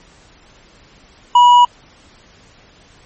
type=tone with hard clipping; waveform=triangle; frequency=973 Hz; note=B5; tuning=26 cents flat; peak=-6 dBFS; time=1.35-1.65 s; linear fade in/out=5 ms; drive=8 dB; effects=pink hiss -47 dBFS RMS until 3.05 s + MP3 32 kbps